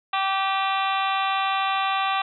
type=harmonic tone with a mistuned harmonic; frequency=387.6 Hz; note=G4; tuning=20 cents flat; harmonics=2 / 3 / 4 / 5 / 6 / 7 / 8 / 9 / 10; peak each=-25 / -25 / -34 / -35 / -34 / -32 / -38 / -34 / -38 dBFS; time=0.13-2.22 s; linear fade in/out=5 ms; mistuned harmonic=6; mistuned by=+50 cents; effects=none